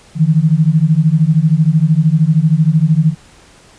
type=beating tone pair; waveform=sine; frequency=151.5 / 164.5 Hz; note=D#3 / E3; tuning=-46 / -3 cents; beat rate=13 Hz; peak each=-11 dBFS; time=0.15-3.15 s; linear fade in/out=50 ms; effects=pink hiss -44 dBFS RMS until 3.78 s + resampled to 22050 Hz